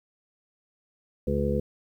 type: harmonic tone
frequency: 71 Hz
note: C#2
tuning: 42 cents sharp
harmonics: 1 / 2 / 3 / 5 / 6 / 7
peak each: -30 / -31 / -29 / -34 / -32 / -29 dBFS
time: 1.27-1.6 s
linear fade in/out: 5 ms
effects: 10-bit